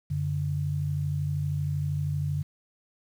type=tone pair together; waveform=sine; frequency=92.5 / 145.27 Hz; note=F#2 / D3; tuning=0 / -19 cents; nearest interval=minor sixth; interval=781 cents; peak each=-31 / -27 dBFS; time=0.1-2.43 s; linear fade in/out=10 ms; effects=9-bit